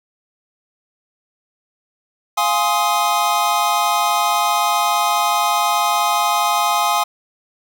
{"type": "chord", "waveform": "square", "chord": "F minor seventh", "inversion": "none", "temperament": "equal with one note detuned", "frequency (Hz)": [698.5, 830.6, 1046.5, 1255.3], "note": ["F5", "Ab5", "C6", "Eb6"], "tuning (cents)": [0, 0, 0, 15], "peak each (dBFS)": [-23, -20, -22, -21], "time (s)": [2.37, 7.04], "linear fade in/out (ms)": 10, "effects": []}